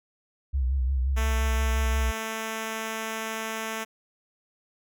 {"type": "tone with vibrato", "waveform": "sine", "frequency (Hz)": 65.41, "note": "C2", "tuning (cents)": 0, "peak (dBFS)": -22, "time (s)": [0.53, 2.12], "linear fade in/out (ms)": 20, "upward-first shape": "sine", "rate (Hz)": 5.7, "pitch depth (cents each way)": 89}
{"type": "tone", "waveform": "5% pulse", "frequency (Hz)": 221.8, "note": "A3", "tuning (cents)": 14, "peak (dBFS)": -19, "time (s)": [1.16, 3.85], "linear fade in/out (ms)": 20}
{"effects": []}